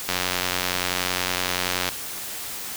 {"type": "click train", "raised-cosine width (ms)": 0.2, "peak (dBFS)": -5, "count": 164, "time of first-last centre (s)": [0.09, 1.889], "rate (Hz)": 90.6, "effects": ["white hiss -33 dBFS RMS until 2.76 s"]}